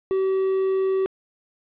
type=tone; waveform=triangle; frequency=382.3 Hz; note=G4; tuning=43 cents flat; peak=-17 dBFS; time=0.11-1.06 s; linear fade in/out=0 ms; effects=resampled to 8000 Hz + 9-bit